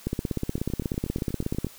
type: two click trains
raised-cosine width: 3 ms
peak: -21 / -13 dBFS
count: 10 / 27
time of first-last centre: 0.58-1.668 / 0.07-1.646 s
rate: 8.27 / 16.5 Hz
effects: white hiss -49 dBFS RMS until 1.78 s